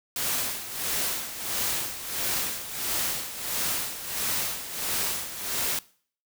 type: noise with tremolo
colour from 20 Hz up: white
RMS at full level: -27 dBFS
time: 0.16-5.79 s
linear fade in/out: 2 ms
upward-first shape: sine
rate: 1.5 Hz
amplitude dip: 70%
effects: noise-tail reverb RT60 0.5 s tail -21 dB re dry